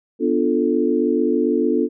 sine chord, B half-diminished seventh, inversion none, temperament equal, 246.9 / 293.7 / 349.2 / 440 Hz, B3 / D4 / F4 / A4, 0 / 0 / 0 / 0 cents, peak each -21 dBFS, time 0.19-1.89 s, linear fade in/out 50 ms, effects none

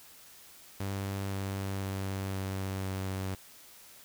sawtooth tone with pitch steps, 98.2 / 97.47 / 96.74 / 96.01 / 95.29 Hz, G2 / G2 / G2 / G2 / G2, +4 / -9 / -22 / -35 / -49 cents, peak -29 dBFS, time 0.8-3.35 s, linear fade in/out 5 ms, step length 510 ms, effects white hiss -54 dBFS RMS until 4.04 s

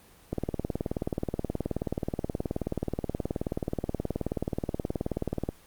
click train, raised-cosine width 2 ms, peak -15 dBFS, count 98, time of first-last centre 0.33-5.49 s, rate 18.8 Hz, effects pink hiss -56 dBFS RMS until 5.66 s + Opus 24 kbps

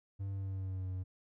triangle tone with pitch glide, 98 to 92.82 Hz, G2 to F#2, 0 to +6 cents, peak -34 dBFS, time 0.19-1.04 s, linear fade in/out 20 ms, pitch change -94 cents, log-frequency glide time 0.31-0.89 s, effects none

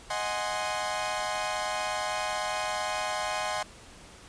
sawtooth chord, Ab dominant seventh, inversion second, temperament equal, 622.3 / 740 / 830.6 / 1046.5 Hz, Eb5 / Gb5 / Ab5 / C6, 0 / 0 / 0 / 0 cents, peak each -31 dBFS, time 0.1-3.63 s, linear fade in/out 5 ms, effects pink hiss -50 dBFS RMS until 4.28 s + resampled to 22050 Hz

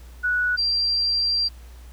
sine tone pair in turn, 1472 / 4728 Hz, F#6 / D8, -9 / +11 cents, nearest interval octave + minor sixth, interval 2020 cents, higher second, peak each -19 dBFS, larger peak neither, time 0.23-0.57 / 0.57-1.49 s, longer second, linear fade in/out 20 ms, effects added 60 Hz sine -40 dBFS peak until 1.92 s + pink hiss -53 dBFS RMS until 1.92 s

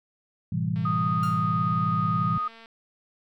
sine chord, A minor seventh, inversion none, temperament equal with one note detuned, 110 / 128.34 / 164.81 / 196 Hz, A2 / C3 / E3 / G3, 0 / -33 / 0 / 0 cents, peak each -30 / -31 / -27 / -32 dBFS, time 0.52-2.38 s, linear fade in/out 5 ms
click train, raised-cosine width 0.3 ms, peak -33 dBFS, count 432, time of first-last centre 0.76-2.659 s, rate 227 Hz
sine tone, 1242 Hz, D#6, 3 cents flat, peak -25 dBFS, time 0.85-2.48 s, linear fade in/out 5 ms
sawtooth tone with exponential decay, 1396.9 Hz, F6, in tune, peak -31 dBFS, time 1.23-1.53 s, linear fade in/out 2 ms, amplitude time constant 65 ms
effects none

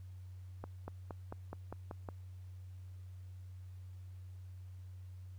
accelerating click train, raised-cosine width 1 ms, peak -29 dBFS, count 8, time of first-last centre 0.64-2.088 s, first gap 240 ms, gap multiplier 0.95, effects added 92 Hz sine -47 dBFS peak until 5.38 s + pink hiss -72 dBFS RMS until 5.38 s

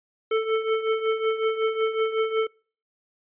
square tone with tremolo, 442 Hz, A4, 8 cents sharp, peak -19 dBFS, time 0.31-2.47 s, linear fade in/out 5 ms, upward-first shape triangle, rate 5.4 Hz, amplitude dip 75%, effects noise-tail reverb RT60 0.4 s tail -25 dB re dry + resampled to 8000 Hz

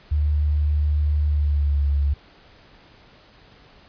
sine tone with pitch glide, 74.4 to 71.08 Hz, D2 to C#2, +23 to +44 cents, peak -17 dBFS, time 0.11-2.14 s, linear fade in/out 10 ms, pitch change -79 cents, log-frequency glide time 1.26-1.84 s, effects pink hiss -51 dBFS RMS until 3.88 s + resampled to 11025 Hz

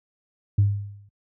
sine tone with exponential decay, 101.3 Hz, G#2, 43 cents flat, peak -11 dBFS, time 0.58-1.09 s, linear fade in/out 5 ms, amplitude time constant 110 ms, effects tanh soft clip ceiling -10 dBFS + high-pass 60 Hz 12 dB/octave

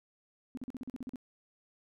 sine tone bursts, 254.1 Hz, B3, 49 cents sharp, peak -37 dBFS, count 10, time 0.55-1.158 s, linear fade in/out 0 ms, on 23 ms, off 42 ms, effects none

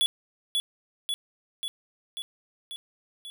square tone with echo, 3400 Hz, G#7, 40 cents sharp, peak -21 dBFS, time 0.01-0.06 s, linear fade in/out 0 ms, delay 540 ms, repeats 6, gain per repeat -3 dB, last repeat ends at 3.3 s, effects none

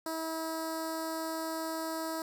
10% pulse tone with notch filter, 322.5 Hz, E4, 38 cents flat, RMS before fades -36 dBFS, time 0.06-2.22 s, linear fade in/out 2 ms, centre 2400 Hz, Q 0.68, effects none

